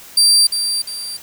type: tone with echo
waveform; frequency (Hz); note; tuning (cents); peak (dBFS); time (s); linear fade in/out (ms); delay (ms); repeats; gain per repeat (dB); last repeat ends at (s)
30% pulse; 4699; D8; 0; -6; 0.17-0.47; 5; 350; 2; -8; 1.17
effects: white hiss -39 dBFS RMS until 1.22 s